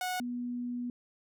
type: tone pair in turn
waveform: sawtooth / sine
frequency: 733 / 243.8 Hz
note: F#5 / B3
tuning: -16 / -22 cents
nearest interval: octave + perfect fifth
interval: 1906 cents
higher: first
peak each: -28 / -33 dBFS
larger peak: first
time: 0.01-0.2 / 0.2-0.9 s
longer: second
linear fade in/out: 2 ms
effects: none

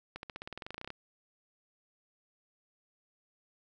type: accelerating click train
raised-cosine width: 0.3 ms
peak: -25 dBFS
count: 17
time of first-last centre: 0.16-0.904 s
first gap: 71 ms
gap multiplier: 0.94
effects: none

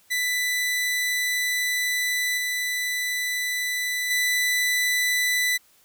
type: tone with level steps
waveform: sawtooth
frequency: 1988 Hz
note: B6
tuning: 11 cents sharp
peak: -19 / -21 / -17 dBFS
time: 0.1-5.58 s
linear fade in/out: 20 ms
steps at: 2.37 / 4.1 s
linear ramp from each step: 10 ms
effects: white hiss -59 dBFS RMS until 5.84 s

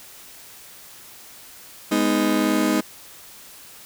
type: chord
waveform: 35% pulse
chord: G# minor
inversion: none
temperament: just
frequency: 207.7 / 249.2 / 311.5 Hz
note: G#3 / B3 / D#4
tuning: 0 / +16 / +2 cents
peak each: -22 / -22 / -19 dBFS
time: 1.91-2.81 s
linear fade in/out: 10 ms
effects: white hiss -44 dBFS RMS until 3.85 s

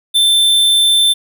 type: tone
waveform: square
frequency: 3549 Hz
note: A7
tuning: 14 cents sharp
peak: -9 dBFS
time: 0.14-1.14 s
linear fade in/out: 20 ms
effects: none

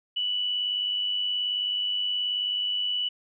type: tone with amplitude modulation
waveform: sine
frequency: 2960 Hz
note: F#7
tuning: in tune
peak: -23 dBFS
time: 0.16-3.09 s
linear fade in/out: 10 ms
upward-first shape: sine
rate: 98.8 Hz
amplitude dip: 40%
effects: none

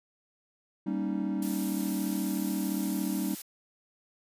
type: chord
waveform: triangle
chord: Eb dominant seventh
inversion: first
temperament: equal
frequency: 196 / 233.1 / 277.2 / 311.1 Hz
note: G3 / Bb3 / Db4 / Eb4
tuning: 0 / 0 / 0 / 0 cents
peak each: -30 / -35 / -33 / -32 dBFS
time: 0.86-3.35 s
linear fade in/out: 10 ms
type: noise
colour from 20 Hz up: blue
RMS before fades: -39 dBFS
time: 1.42-3.42 s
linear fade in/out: 5 ms
effects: resampled to 32000 Hz

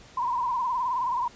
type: tone with vibrato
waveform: sine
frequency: 987.8 Hz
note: B5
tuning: in tune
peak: -24 dBFS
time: 0.17-1.28 s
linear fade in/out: 5 ms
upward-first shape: sine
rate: 19 Hz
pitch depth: 96 cents each way
effects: pink hiss -51 dBFS RMS until 1.35 s + resampled to 16000 Hz

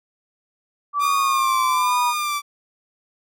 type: exponential sweep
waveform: sine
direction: down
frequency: 1163 to 959 Hz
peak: -18 dBFS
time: 0.93-2.14 s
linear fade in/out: 50 ms
type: tone with vibrato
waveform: sawtooth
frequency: 1193 Hz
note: D6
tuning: 27 cents sharp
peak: -18 dBFS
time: 0.99-2.42 s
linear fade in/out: 50 ms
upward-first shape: sine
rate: 1.2 Hz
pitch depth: 50 cents each way
effects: none

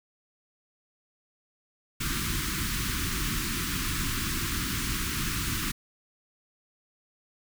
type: band-stop noise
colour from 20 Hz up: pink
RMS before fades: -30 dBFS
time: 2-5.72 s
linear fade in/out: 10 ms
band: 350 to 1100 Hz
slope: 48 dB/octave
effects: none

